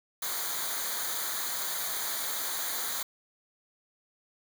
white noise with comb filter, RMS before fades -33 dBFS, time 0.22-3.03 s, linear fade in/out 5 ms, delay 0.37 ms, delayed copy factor -0.8, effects none

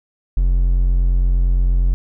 triangle tone, 44.34 Hz, F1, 27 cents sharp, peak -10 dBFS, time 0.37-1.94 s, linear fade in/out 0 ms, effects none

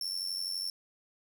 40% pulse tone with amplitude modulation, 5410 Hz, E8, 44 cents sharp, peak -29 dBFS, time 0.01-0.7 s, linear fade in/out 2 ms, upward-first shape sine, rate 92 Hz, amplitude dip 75%, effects 10-bit

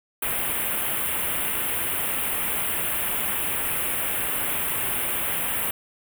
white band-stop noise, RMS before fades -26 dBFS, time 0.22-5.71 s, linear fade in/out 5 ms, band 3200 to 9100 Hz, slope 48 dB/octave, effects none

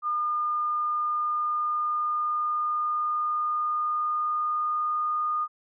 sine tone with pitch glide, 1212 to 1224 Hz, D#6 to D#6, -46 to -29 cents, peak -24 dBFS, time 0.02-5.48 s, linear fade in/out 50 ms, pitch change +17 cents, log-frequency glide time 0.65-5.1 s, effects none

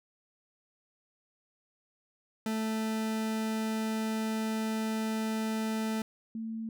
40% pulse / sine tone pair in turn, 220 / 223.8 Hz, A3 / A3, 0 / +30 cents, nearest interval unison, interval 30 cents, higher second, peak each -29 / -34 dBFS, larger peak first, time 2.46-6.02 / 6.35-6.69 s, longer first, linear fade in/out 2 ms, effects none

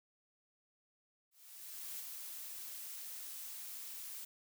blue noise with ADSR envelope, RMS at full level -44 dBFS, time 1.31-4.25 s, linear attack 690 ms, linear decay 4 ms, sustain -3 dB, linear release 6 ms, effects none

